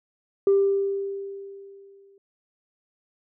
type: tone with exponential decay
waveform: sine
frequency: 395 Hz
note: G4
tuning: 13 cents sharp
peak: -13 dBFS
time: 0.47-2.18 s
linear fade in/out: 2 ms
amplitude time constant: 370 ms
effects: tanh soft clip ceiling -12 dBFS